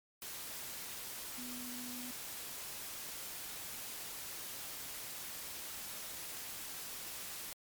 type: tone in noise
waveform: sine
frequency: 247 Hz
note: B3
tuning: in tune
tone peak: -46 dBFS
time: 1.38-2.11 s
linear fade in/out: 0 ms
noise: white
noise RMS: -45 dBFS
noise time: 0.22-7.53 s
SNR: -4 dB
effects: MP3 96 kbps